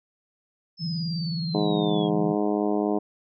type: linear sweep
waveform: sine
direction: down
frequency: 5274 to 3227 Hz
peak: -34 dBFS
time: 0.77-2.1 s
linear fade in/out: 50 ms
type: tone with vibrato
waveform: sine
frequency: 164.81 Hz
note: E3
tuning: in tune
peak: -26 dBFS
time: 0.79-2.36 s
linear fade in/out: 50 ms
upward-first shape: square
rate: 19 Hz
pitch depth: 110 cents each way
type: harmonic tone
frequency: 103.83 Hz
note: G#2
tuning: in tune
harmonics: 2 / 3 / 4 / 5 / 6 / 7 / 8 / 9 / 10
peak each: -28 / -26 / -27 / -36 / -32 / -32 / -40 / -39 / -43 dBFS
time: 1.54-2.99 s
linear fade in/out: 10 ms
effects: none